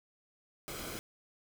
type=noise with comb filter; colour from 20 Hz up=pink; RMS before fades=-42 dBFS; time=0.68-0.99 s; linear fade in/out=0 ms; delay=1.1 ms; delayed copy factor=-0.55; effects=none